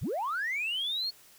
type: linear sweep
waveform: sine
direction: up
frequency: 52.5 to 4409 Hz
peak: -28 dBFS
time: 0.01-1.11 s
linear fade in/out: 20 ms
effects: tanh soft clip ceiling -26 dBFS + white hiss -57 dBFS RMS until 1.38 s